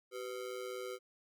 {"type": "ring-modulated tone", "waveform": "square", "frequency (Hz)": 440, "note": "A4", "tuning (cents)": 0, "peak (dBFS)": -38, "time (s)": [0.11, 0.99], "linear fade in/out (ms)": 50, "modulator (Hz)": 57.8, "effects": []}